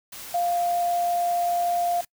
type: tone in noise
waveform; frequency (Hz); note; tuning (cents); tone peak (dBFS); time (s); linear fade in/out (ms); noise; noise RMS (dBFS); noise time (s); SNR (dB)
sine; 698.5; F5; 0; -21; 0.34-2.01; 5; white; -39; 0.12-2.05; +15
effects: noise-tail reverb RT60 0.1 s tail -25 dB re dry